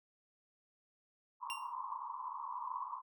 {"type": "band-pass noise", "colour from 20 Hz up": "pink", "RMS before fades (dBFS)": -43, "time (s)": [1.4, 3.02], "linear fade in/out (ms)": 50, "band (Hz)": [940, 1100], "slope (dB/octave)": 96}
{"type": "tone with exponential decay", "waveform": "40% pulse", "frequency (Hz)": 2778, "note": "F7", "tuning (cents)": -10, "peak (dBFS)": -36, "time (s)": [1.5, 1.73], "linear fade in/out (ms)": 0, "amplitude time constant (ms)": 50}
{"effects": []}